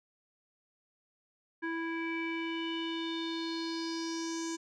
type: tone with low-pass filter sweep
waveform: square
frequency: 329.6 Hz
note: E4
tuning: in tune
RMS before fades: -36 dBFS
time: 1.62-4.57 s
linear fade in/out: 20 ms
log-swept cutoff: 1800 to 6800 Hz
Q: 5.3
effects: none